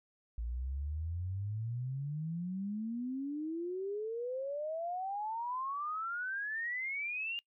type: exponential sweep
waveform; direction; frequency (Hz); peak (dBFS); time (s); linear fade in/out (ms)
sine; up; 55.7 to 2840; -35; 0.38-7.39; 0
effects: noise-tail reverb RT60 0.1 s tail -24 dB re dry